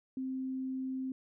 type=tone; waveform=sine; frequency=261.6 Hz; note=C4; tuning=in tune; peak=-34 dBFS; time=0.17-1.12 s; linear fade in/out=2 ms; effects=none